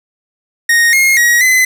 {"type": "tone with pitch steps", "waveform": "45% pulse", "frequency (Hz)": [1863, 2144, 1901, 2029], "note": ["A#6", "C7", "A#6", "B6"], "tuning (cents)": [-2, 42, 33, 46], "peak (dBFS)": -7, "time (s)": [0.69, 1.65], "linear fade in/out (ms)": 5, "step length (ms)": 240, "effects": []}